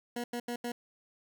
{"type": "tone bursts at uneven times", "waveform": "20% pulse", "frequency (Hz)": 240, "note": "B3", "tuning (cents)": -49, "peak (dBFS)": -29, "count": 4, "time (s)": [[0.16, 0.24], [0.33, 0.4], [0.48, 0.56], [0.64, 0.72]], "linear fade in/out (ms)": 5, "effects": []}